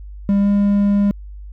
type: tone with pitch glide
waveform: triangle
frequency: 200 to 202.2 Hz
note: G3 to G#3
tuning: +35 to -46 cents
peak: -10 dBFS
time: 0.29-1.11 s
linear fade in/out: 0 ms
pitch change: +19 cents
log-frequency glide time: 0.4-0.48 s
effects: added 50 Hz sine -31 dBFS peak until 1.52 s